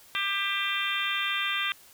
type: harmonic tone with a mistuned harmonic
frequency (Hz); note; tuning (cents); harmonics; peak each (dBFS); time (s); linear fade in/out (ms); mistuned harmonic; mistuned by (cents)
397.1; G4; +22; 3 / 4 / 5 / 6 / 7 / 8 / 9; -34 / -34 / -34 / -34 / -34 / -34 / -34; 0.15-1.72; 0; 7; -45
effects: white hiss -54 dBFS RMS until 1.93 s